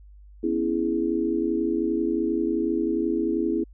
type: chord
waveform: sine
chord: C# minor seventh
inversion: third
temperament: equal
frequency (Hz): 246.9 / 277.2 / 329.6 / 415.3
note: B3 / C#4 / E4 / G#4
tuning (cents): 0 / 0 / 0 / 0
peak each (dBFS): -29 / -30 / -24 / -29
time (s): 0.43-3.64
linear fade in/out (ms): 10
effects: added 50 Hz sine -45 dBFS peak until 3.73 s